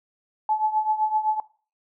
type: tone with tremolo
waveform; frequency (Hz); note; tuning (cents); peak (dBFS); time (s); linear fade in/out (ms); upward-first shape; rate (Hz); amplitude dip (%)
sine; 862; A5; -36; -17; 0.49-1.4; 2; triangle; 7.8; 90
effects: noise-tail reverb RT60 0.4 s tail -20 dB re dry